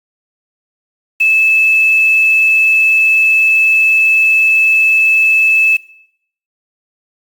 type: tone with quantisation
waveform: sine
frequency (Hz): 2616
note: E7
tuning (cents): -14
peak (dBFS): -7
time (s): 1.2-5.77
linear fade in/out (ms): 10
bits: 5
effects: noise-tail reverb RT60 0.7 s tail -19 dB re dry + Opus 48 kbps